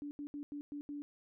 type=tone bursts at uneven times; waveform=sine; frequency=290 Hz; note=D4; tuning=22 cents flat; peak=-40 dBFS; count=6; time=0.02-0.11 / 0.19-0.27 / 0.34-0.43 / 0.52-0.61 / 0.72-0.81 / 0.89-1.02 s; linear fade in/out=0 ms; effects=none